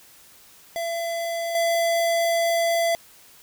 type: tone with level steps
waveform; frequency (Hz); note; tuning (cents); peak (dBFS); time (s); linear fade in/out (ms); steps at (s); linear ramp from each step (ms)
square; 674; E5; +38; -26 / -20; 0.76-2.95; 0; 1.55; 2
effects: white hiss -51 dBFS RMS until 3.42 s